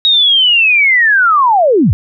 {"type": "linear sweep", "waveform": "sine", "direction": "down", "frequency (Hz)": [3797, 64.4], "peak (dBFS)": -6, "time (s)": [0.05, 1.93], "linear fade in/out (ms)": 0, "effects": []}